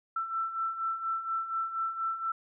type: beating tone pair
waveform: sine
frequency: 1332 / 1336.2 Hz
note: E6 / E6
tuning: +18 / +23 cents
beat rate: 4.2 Hz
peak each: -37 / -31 dBFS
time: 0.16-2.32 s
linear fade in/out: 5 ms
effects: none